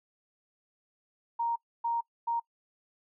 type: tone bursts at uneven times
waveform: sine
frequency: 933 Hz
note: A#5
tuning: 1 cent sharp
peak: -27 dBFS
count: 3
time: 1.39-1.56 / 1.84-2.01 / 2.27-2.4 s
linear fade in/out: 10 ms
effects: noise-tail reverb RT60 0.1 s tail -25 dB re dry